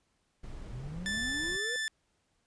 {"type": "noise", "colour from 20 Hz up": "brown", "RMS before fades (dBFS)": -44, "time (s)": [0.43, 1.57], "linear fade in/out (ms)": 10}
{"type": "exponential sweep", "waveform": "triangle", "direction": "up", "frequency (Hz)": [118.7, 507], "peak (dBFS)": -37, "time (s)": [0.73, 1.76], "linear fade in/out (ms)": 0}
{"type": "tone", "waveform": "sawtooth", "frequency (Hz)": 1760, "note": "A6", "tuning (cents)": 0, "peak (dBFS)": -28, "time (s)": [1.06, 1.88], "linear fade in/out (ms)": 0}
{"effects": ["pink hiss -75 dBFS RMS until 2.46 s", "resampled to 22050 Hz"]}